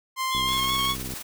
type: tone with pitch glide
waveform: sawtooth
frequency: 1046.5 to 1103 Hz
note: C6 to C#6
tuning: 0 to -9 cents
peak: -21 dBFS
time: 0.16-0.96 s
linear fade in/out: 50 ms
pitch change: +91 cents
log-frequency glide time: 0.41-0.79 s
type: tone with vibrato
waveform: sine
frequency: 3291 Hz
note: G#7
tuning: 16 cents flat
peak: -26 dBFS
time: 0.3-0.96 s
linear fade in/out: 50 ms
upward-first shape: sine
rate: 5.2 Hz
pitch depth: 54 cents each way
type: click train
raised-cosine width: 3 ms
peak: -24 dBFS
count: 52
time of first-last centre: 0.35-1.137 s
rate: 64.8 Hz
type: noise with tremolo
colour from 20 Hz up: white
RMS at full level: -34 dBFS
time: 0.47-1.23 s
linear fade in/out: 20 ms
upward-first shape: sine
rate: 19 Hz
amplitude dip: 45%
effects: none